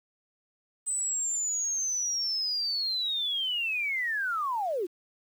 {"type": "linear sweep", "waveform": "sine", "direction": "down", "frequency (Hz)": [8150, 319], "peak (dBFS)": -27, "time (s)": [0.86, 4.87], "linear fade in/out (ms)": 20, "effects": ["9-bit"]}